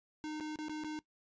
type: tone with dropouts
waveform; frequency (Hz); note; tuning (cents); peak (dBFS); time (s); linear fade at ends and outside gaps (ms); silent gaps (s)
square; 306.7; D#4; -25; -39; 0.24-0.99; 0; 0.4-0.407 / 0.558-0.588 / 0.684-0.695 / 0.837-0.845
effects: noise-tail reverb RT60 0.1 s tail -19 dB re dry + resampled to 16000 Hz